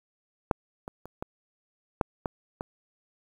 clicks, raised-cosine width 1 ms, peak -8 / -23 / -28 / -19 / -9 / -15 / -19 dBFS, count 7, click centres 0.512 / 0.879 / 1.056 / 1.225 / 2.012 / 2.258 / 2.609 s, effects 8-bit

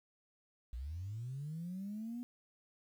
sine linear sweep, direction up, 55.4 to 246.9 Hz, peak -39 dBFS, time 0.73-2.23 s, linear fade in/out 0 ms, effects tanh soft clip ceiling -35 dBFS + 11-bit

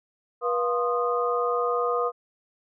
sine tone cluster, 484.2 / 701 / 1054 / 1235 Hz, B4 / F5 / C6 / D#6, -34 / +6 / +12 / -13 cents, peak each -25 / -31 / -32 / -27 dBFS, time 0.41-2.12 s, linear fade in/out 50 ms, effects none

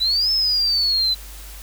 sine exponential two-way sweep, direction up then down, 3900 to 5274 to 4004 Hz, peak -16 dBFS, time 0-1.15 s, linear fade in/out 20 ms, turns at 0.31 s, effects added 50 Hz sine -36 dBFS peak until 1.62 s + white hiss -41 dBFS RMS until 1.62 s

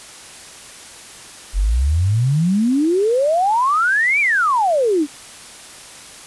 sine exponential two-way sweep, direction up then down, 43 to 2411 to 276.3 Hz, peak -13 dBFS, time 1.53-5.07 s, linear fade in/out 50 ms, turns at 4.2 s, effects white hiss -38 dBFS RMS until 6.26 s + resampled to 24000 Hz

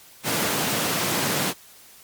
pink high-pass noise, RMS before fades -24 dBFS, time 0.23-1.54 s, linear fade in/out 50 ms, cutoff 130 Hz, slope 24 dB/octave, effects white hiss -49 dBFS RMS until 2.03 s + MP3 96 kbps

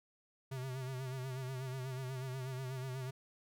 square tone with vibrato, 130.2 Hz, C3, 8 cents flat, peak -40 dBFS, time 0.51-3.11 s, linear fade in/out 10 ms, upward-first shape sine, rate 8.2 Hz, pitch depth 58 cents each way, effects none

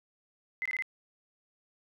sine tone bursts, 2047 Hz, C7, 38 cents flat, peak -30 dBFS, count 4, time 0.62-0.823 s, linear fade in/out 0 ms, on 35 ms, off 21 ms, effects none

